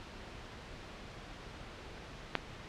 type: click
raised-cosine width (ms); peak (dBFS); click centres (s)
0.3; -12; 2.353
effects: pink hiss -48 dBFS RMS until 2.68 s + low-pass 4000 Hz 12 dB/octave